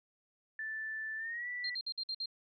sine tone with pitch glide, 1760 to 1964.2 Hz, A6 to B6, 0 to -10 cents, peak -37 dBFS, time 0.59-1.75 s, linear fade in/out 2 ms, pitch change +190 cents, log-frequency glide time 1.17-1.48 s
sine tone bursts, 4186 Hz, C8, in tune, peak -35 dBFS, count 6, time 1.64-2.259 s, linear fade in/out 5 ms, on 59 ms, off 53 ms
effects none

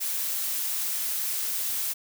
blue noise, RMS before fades -29 dBFS, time 0-1.94 s, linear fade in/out 20 ms, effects none

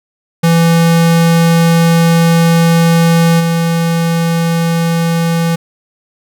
square tone with level steps, 166.9 Hz, E3, 22 cents sharp, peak -7 / -11 dBFS, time 0.43-5.56 s, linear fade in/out 10 ms, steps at 3.39 s, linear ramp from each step 20 ms, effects none

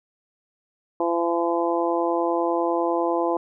harmonic tone, 170 Hz, F3, 46 cents flat, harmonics 2 / 3 / 4 / 5 / 6, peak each -24 / -26 / -27 / -28 / -29 dBFS, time 1-3.37 s, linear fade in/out 2 ms, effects none

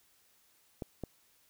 clicks, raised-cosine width 2 ms, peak -24 dBFS, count 2, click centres 0.822 / 1.037 s, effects white hiss -68 dBFS RMS until 1.49 s

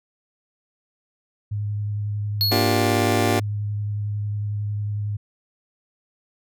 sine tone with vibrato, 103.83 Hz, G#2, in tune, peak -23 dBFS, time 1.51-5.17 s, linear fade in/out 10 ms, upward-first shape sine, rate 11 Hz, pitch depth 14 cents each way
square tone with exponential decay, 4334 Hz, C#8, 40 cents flat, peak -17 dBFS, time 2.41-3.24 s, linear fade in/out 0 ms, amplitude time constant 180 ms
25% pulse chord, G minor seventh, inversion first, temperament just, 235.2 / 294 / 352.8 / 392 Hz, Bb3 / D4 / F4 / G4, +16 / +2 / +18 / 0 cents, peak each -21 dBFS, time 2.51-3.4 s, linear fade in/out 10 ms
effects none

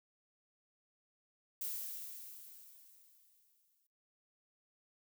violet noise with exponential decay, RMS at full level -39 dBFS, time 1.61-3.87 s, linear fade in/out 5 ms, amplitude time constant 490 ms, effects noise-tail reverb RT60 0.5 s tail -24 dB re dry

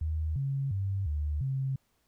sine tone with pitch steps, 78.5 / 137.1 / 97.5 / 74.5 / 134 Hz, D#2 / C#3 / G2 / D2 / C3, +16 / -19 / -9 / +25 / +42 cents, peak -28 dBFS, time 0.01-1.76 s, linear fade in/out 5 ms, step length 350 ms, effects pink hiss -73 dBFS RMS until 2.07 s

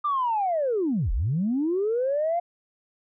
sine linear two-way sweep, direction down then up, 1208 to 34 to 707 Hz, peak -21 dBFS, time 0.04-2.4 s, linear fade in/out 10 ms, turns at 1.12 s, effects tanh soft clip ceiling -17 dBFS

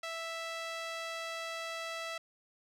sawtooth tone with band-pass filter, 659.3 Hz, E5, in tune, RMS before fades -40 dBFS, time 0.03-2.18 s, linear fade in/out 5 ms, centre 2700 Hz, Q 0.64, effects none

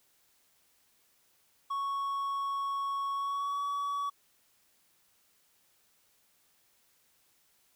triangle tone with pitch glide, 1108.7 to 1134.6 Hz, C#6 to C#6, 0 to +40 cents, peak -29 dBFS, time 1.7-4.1 s, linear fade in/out 10 ms, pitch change +40 cents, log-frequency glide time 3.14-3.62 s, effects white hiss -69 dBFS RMS until 7.75 s

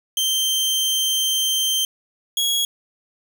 sawtooth tone pair in turn, 3136 / 3322 Hz, G7 / G#7, 0 / 0 cents, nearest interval minor second, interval 100 cents, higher second, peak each -15 dBFS, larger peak neither, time 0.17-1.85 / 2.37-2.65 s, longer first, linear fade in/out 2 ms, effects none

